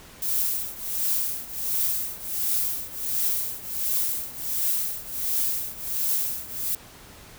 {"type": "noise with tremolo", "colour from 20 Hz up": "violet", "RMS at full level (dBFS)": -23, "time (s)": [0.22, 6.75], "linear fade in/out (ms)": 2, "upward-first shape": "triangle", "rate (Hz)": 1.4, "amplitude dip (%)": 90, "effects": ["pink hiss -47 dBFS RMS until 7.38 s"]}